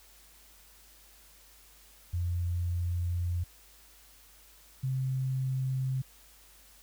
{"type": "tone pair in turn", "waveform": "sine", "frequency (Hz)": [87.31, 131.31], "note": ["F2", "C3"], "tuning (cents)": [0, 7], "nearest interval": "perfect fifth", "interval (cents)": 707, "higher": "second", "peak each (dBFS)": -28, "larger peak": "neither", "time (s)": [[2.13, 3.44], [4.83, 6.02]], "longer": "first", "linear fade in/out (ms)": 10, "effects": ["added 50 Hz sine -61 dBFS peak until 6.82 s", "white hiss -58 dBFS RMS until 6.82 s"]}